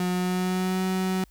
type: tone with pitch glide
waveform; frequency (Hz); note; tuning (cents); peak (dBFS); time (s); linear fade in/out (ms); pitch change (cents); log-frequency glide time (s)
35% pulse; 180.6 to 187.08; F#3 to F#3; -42 to +19; -22; 0-1.24; 2; +61; 0.13-0.84
effects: added 50 Hz sine -53 dBFS peak until 1.3 s + white hiss -64 dBFS RMS until 1.3 s